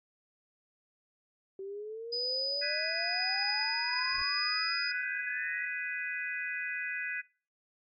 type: exponential sweep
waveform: sine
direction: up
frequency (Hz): 381.9 to 1975.5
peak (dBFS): -38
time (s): 1.59-5.67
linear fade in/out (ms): 2
type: tone with tremolo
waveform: sine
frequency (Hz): 4978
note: D#8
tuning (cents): 0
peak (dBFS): -30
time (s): 2.12-4.92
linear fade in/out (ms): 10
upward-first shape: sine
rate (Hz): 0.97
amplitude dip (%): 30
type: chord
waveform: sine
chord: G# minor seventh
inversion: third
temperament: just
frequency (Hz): 1495.1 / 1661.2 / 1993.5 / 2492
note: F#6 / G#6 / B6 / D#7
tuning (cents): +18 / 0 / +16 / +2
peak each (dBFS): -39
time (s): 2.61-7.22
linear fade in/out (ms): 20
type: noise with exponential growth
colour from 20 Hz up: brown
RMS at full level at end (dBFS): -50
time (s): 3.91-4.22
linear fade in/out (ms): 0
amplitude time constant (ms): 66
effects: noise-tail reverb RT60 0.4 s tail -23 dB re dry + AAC 32 kbps